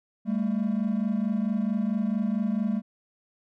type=tone pair together; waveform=triangle; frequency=200.1 / 224.6 Hz; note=G3 / A3; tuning=+36 / +36 cents; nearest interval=major second; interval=200 cents; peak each=-24 dBFS; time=0.25-2.82 s; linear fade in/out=50 ms; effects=tanh soft clip ceiling -16 dBFS